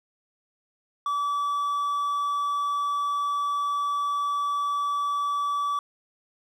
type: tone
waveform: triangle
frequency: 1151 Hz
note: D6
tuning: 35 cents flat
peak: -22 dBFS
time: 1.06-5.79 s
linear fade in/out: 2 ms
effects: none